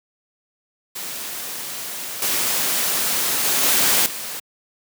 white noise with level steps, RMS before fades -30 / -21 / -19 / -17 / -30 dBFS, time 0.95-4.4 s, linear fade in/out 10 ms, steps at 2.22 / 3.45 / 3.63 / 4.06 s, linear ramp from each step 2 ms, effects high-pass 150 Hz 12 dB/octave

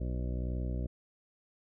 harmonic tone, 61.74 Hz, B1, in tune, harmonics 1 / 2 / 3 / 4 / 5 / 6 / 8 / 9 / 10, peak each -33 / -39 / -43 / -45 / -47 / -49 / -51 / -52 / -53 dBFS, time 0-0.87 s, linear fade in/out 10 ms, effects none

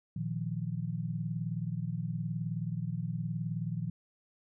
sine chord, Bb suspended fourth, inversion none, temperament equal, 116.54 / 155.56 / 174.61 Hz, Bb2 / Eb3 / F3, 0 / 0 / 0 cents, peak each -37 / -36 / -37 dBFS, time 0.16-3.9 s, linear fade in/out 5 ms, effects none

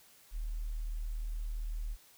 sine tone, 38.73 Hz, D#1, 7 cents flat, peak -34 dBFS, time 0.31-1.97 s, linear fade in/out 50 ms, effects white hiss -61 dBFS RMS until 2.17 s

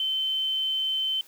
sine tone, 3078 Hz, G7, 32 cents flat, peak -24 dBFS, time 0-1.21 s, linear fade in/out 2 ms, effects white hiss -54 dBFS RMS until 1.27 s + high-pass 200 Hz 12 dB/octave

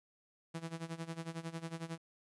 sawtooth tone with tremolo, 164.81 Hz, E3, in tune, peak -34 dBFS, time 0.54-1.98 s, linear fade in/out 10 ms, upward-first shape sine, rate 11 Hz, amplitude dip 85%, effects resampled to 24000 Hz + 12-bit

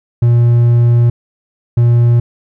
triangle tone pair in turn, 119 / 119 Hz, A#2 / A#2, +36 / +36 cents, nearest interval unison, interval 0 cents, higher neither, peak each -4 dBFS, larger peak neither, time 0.22-1.1 / 1.77-2.2 s, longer first, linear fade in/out 5 ms, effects none

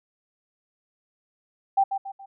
sine tone with echo, 784 Hz, G5, in tune, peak -16 dBFS, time 1.77-1.84 s, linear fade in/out 10 ms, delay 140 ms, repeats 3, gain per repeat -8 dB, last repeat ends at 2.26 s, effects none

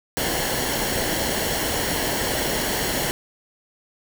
pink noise with comb filter, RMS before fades -24 dBFS, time 0.17-3.11 s, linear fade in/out 0 ms, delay 0.81 ms, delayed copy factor -0.55, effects none

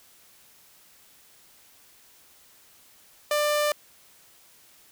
sawtooth tone, 594 Hz, D5, 20 cents sharp, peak -18 dBFS, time 3.31-3.72 s, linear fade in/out 2 ms, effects white hiss -56 dBFS RMS until 4.91 s

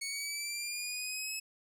15% pulse linear sweep, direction up, 2213 to 2591 Hz, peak -29 dBFS, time 0.01-1.4 s, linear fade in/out 10 ms, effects none

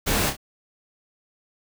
pink noise with echo, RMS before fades -23 dBFS, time 0.06-0.31 s, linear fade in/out 20 ms, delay 29 ms, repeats 2, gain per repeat -7 dB, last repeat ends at 0.368 s, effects none

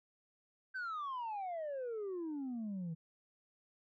sine exponential sweep, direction down, 1568 to 157.8 Hz, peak -36 dBFS, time 0.74-2.95 s, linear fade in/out 20 ms, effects tanh soft clip ceiling -37 dBFS

